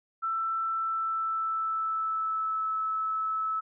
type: tone with pitch glide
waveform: sine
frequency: 1332 to 1303.1 Hz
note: E6 to E6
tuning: +18 to -20 cents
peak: -27 dBFS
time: 0.22-3.61 s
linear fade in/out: 20 ms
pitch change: -38 cents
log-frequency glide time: 0.69-2.72 s
effects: none